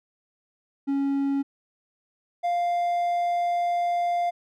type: tone pair in turn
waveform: triangle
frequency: 277.2 / 698.5 Hz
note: C#4 / F5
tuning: 0 / 0 cents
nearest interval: octave + major third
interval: 1600 cents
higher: second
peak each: -20 dBFS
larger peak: neither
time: 0.87-1.43 / 2.43-4.31 s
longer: second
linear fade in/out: 20 ms
effects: none